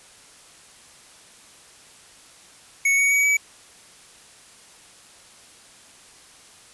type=tone with pitch steps; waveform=square; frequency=2217 / 2239 / 2261 / 2283 Hz; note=C#7 / C#7 / C#7 / D7; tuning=0 / +17 / +34 / -50 cents; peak=-17 dBFS; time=2.85-3.37 s; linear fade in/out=5 ms; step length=130 ms; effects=white hiss -49 dBFS RMS until 6.73 s + resampled to 24000 Hz